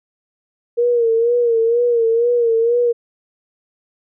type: tone with vibrato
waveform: sine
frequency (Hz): 468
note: A#4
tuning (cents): +7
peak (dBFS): -12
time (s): 0.77-2.93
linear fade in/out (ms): 20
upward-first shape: sine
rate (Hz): 2.1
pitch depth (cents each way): 62
effects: none